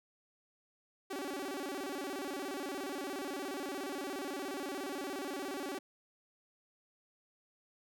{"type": "tone with vibrato", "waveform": "sawtooth", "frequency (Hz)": 329.6, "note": "E4", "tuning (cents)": 0, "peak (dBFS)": -34, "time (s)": [1.1, 5.79], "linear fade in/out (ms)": 10, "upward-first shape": "square", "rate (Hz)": 17, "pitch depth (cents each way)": 270, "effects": []}